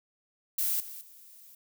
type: noise with level steps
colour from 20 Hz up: violet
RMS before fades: -29 / -43 / -53 dBFS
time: 0.58-1.55 s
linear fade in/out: 5 ms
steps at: 0.8 / 1.01 s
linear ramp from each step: 2 ms
effects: none